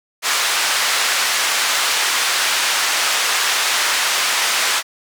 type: band-pass noise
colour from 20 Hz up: pink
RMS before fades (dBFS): -18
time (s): 0.22-4.83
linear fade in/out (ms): 50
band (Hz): 1200 to 8400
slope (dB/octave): 12
effects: none